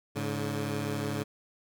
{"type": "tone pair together", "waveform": "15% pulse", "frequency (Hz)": [105.77, 143.2], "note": ["G#2", "D3"], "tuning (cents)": [32, -43], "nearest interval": "perfect fourth", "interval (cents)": 525, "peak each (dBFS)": -27, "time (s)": [0.15, 1.24], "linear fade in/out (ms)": 20, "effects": []}